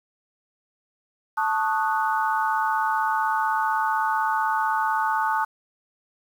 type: chord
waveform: sine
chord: D# half-diminished seventh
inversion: second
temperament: equal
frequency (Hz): 880 / 1108.7 / 1244.5 / 1480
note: A5 / C#6 / D#6 / F#6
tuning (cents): 0 / 0 / 0 / 0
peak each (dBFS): -23 / -29 / -28 / -28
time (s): 1.37-5.45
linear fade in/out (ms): 10
effects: 8-bit